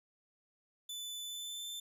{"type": "tone with pitch glide", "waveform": "sawtooth", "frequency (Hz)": [3499, 3546], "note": ["A7", "A7"], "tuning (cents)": [-10, 13], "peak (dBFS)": -38, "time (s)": [0.89, 1.8], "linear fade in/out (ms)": 5, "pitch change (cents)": 23, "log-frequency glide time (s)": [1.24, 1.68], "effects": []}